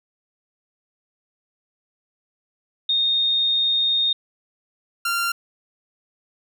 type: tone pair in turn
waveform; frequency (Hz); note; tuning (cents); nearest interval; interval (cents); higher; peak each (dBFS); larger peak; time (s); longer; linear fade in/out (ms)
sine / sawtooth; 3688 / 1384.1; A#7 / F6; -19 / -16; octave + perfect fourth; 1697; first; -17; neither; 2.89-4.13 / 5.05-5.32; first; 5
effects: none